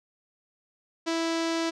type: tone with low-pass filter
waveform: sawtooth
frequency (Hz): 329.6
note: E4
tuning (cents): 0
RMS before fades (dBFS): -28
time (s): 1.06-1.71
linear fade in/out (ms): 20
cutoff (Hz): 5600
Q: 1.6
effects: none